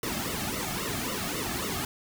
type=noise with flanger; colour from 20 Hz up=pink; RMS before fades=-32 dBFS; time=0.03-1.85 s; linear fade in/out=2 ms; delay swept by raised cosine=1.2 to 2.09 ms; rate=3.7 Hz; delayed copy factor=-1; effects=none